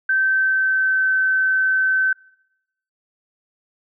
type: tone with pitch glide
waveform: sine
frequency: 1549 to 1533.9 Hz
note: G6 to G6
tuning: -21 to -38 cents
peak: -15 dBFS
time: 0.09-2.13 s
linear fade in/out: 5 ms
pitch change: -17 cents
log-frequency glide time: 0.23-1.13 s
effects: noise-tail reverb RT60 0.8 s tail -24 dB re dry